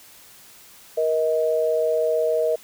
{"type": "tone pair together", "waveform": "sine", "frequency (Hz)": [473.1, 631.5], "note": ["A#4", "D#5"], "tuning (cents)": [26, 26], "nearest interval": "perfect fourth", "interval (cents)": 500, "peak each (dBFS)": -21, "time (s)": [0.97, 2.56], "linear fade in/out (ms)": 10, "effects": ["white hiss -48 dBFS RMS until 2.63 s"]}